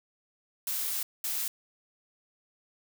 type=noise bursts at uneven times; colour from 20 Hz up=blue; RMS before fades=-32 dBFS; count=2; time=0.67-1.03 / 1.24-1.48 s; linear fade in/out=2 ms; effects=none